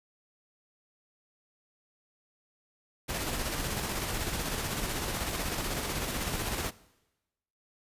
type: noise with tremolo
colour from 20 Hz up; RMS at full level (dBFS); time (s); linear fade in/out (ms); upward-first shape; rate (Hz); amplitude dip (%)
pink; -32; 3.08-6.71; 20; square; 16; 30
effects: noise-tail reverb RT60 1.0 s tail -20 dB re dry + resampled to 32000 Hz